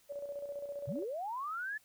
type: tone with tremolo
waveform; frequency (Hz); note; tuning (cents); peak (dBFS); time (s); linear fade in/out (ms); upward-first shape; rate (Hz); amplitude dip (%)
sine; 570; C#5; +48; -37; 0.09-1.05; 20; square; 15; 50
type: linear sweep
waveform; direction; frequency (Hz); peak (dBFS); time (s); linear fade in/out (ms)
sine; up; 102.8 to 1760; -36; 0.87-1.78; 10
effects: white hiss -67 dBFS RMS until 1.84 s